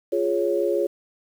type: chord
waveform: sine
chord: Db major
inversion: first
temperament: equal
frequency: 349.2 / 415.3 / 554.4 Hz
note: F4 / Ab4 / Db5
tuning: 0 / 0 / 0 cents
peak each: -24 dBFS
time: 0.12-0.87 s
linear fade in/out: 10 ms
effects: 8-bit